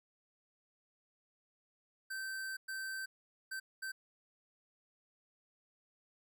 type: tone bursts at uneven times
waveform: square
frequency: 1551 Hz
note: G6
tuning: 19 cents flat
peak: -40 dBFS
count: 4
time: 2.1-2.57 / 2.68-3.06 / 3.51-3.6 / 3.82-3.92 s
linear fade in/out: 10 ms
effects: none